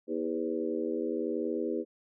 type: harmonic tone with a mistuned harmonic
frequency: 80.9 Hz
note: E2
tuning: 32 cents flat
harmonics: 3 / 4 / 5 / 6 / 7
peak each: -37 / -34 / -34 / -36 / -45 dBFS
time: 0.07-1.85 s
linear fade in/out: 50 ms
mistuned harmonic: 6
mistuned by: +41 cents
effects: none